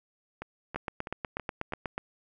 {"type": "two click trains", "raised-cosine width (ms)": 0.5, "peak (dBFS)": [-22, -17], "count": [5, 11], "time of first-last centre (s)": [[0.42, 1.723], [0.76, 1.98]], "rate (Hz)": [3.07, 8.2], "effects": []}